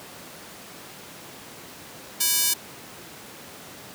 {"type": "tone with high-pass filter", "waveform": "square", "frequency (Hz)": 329.6, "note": "E4", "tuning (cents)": 0, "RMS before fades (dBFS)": -22, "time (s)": [2.2, 2.54], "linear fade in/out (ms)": 10, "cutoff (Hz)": 5700, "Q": 0.55, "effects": ["pink hiss -42 dBFS RMS until 3.94 s", "high-pass 150 Hz 12 dB/octave"]}